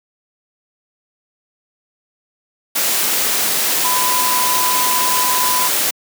sine tone in noise, 1000 Hz, B5, 21 cents sharp, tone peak -18 dBFS, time 3.84-5.68 s, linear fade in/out 10 ms, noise white, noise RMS -17 dBFS, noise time 2.75-5.91 s, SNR -4 dB, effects high-pass 200 Hz 12 dB/octave

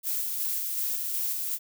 violet noise with tremolo, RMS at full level -29 dBFS, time 0.03-1.59 s, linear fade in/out 50 ms, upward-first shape square, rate 2.7 Hz, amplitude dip 25%, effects none

